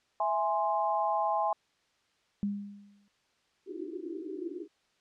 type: chord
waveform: sine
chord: E augmented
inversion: none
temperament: equal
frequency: 659.3 / 830.6 / 1046.5 Hz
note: E5 / G#5 / B#5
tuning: 0 / 0 / 0 cents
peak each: -32 / -29 / -32 dBFS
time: 0.2-1.53 s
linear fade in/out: 2 ms
type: tone with exponential decay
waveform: sine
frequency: 202.5 Hz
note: G#3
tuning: 43 cents flat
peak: -26 dBFS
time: 2.43-3.08 s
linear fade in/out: 0 ms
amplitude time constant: 140 ms
type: band-pass noise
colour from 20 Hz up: white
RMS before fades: -39 dBFS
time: 3.66-4.68 s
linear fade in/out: 50 ms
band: 300 to 390 Hz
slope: 96 dB/octave
effects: white hiss -71 dBFS RMS until 5 s + low-pass 5000 Hz 12 dB/octave